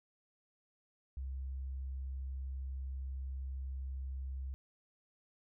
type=tone; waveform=sine; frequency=66.3 Hz; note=C2; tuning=23 cents sharp; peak=-38 dBFS; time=1.17-4.54 s; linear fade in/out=0 ms; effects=none